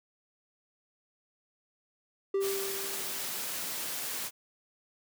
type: tone with exponential decay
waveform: triangle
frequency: 392 Hz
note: G4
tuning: in tune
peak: -23 dBFS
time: 2.34-3.49 s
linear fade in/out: 5 ms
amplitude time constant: 250 ms
type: noise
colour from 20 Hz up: white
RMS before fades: -36 dBFS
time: 2.4-4.31 s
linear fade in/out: 50 ms
effects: high-pass 150 Hz 12 dB/octave